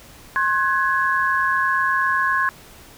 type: tone cluster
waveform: sine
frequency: 1068 / 1503 / 1671 Hz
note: C6 / F#6 / G#6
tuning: +35 / +27 / +10 cents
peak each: -20 / -26 / -20 dBFS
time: 0.36-2.49 s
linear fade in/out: 0 ms
effects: pink hiss -45 dBFS RMS until 2.97 s